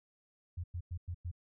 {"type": "tone bursts", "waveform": "sine", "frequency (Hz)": 87.31, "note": "F2", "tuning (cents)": 0, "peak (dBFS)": -36, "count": 5, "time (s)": [0.57, 1.315], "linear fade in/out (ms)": 10, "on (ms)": 69, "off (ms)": 100, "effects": []}